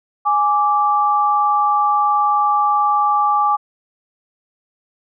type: tone pair together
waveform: sine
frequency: 830.6 / 1169.2 Hz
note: G#5 / D6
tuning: 0 / -8 cents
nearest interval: tritone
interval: 592 cents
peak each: -16 / -15 dBFS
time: 0.25-3.57 s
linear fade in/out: 20 ms
effects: none